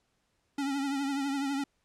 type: tone with vibrato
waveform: square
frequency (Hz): 277.2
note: C#4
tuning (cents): 0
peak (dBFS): -30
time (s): 0.58-1.64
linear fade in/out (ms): 5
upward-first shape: triangle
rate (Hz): 12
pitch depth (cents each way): 64
effects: pink hiss -75 dBFS RMS until 1.84 s + low-pass 9000 Hz 12 dB/octave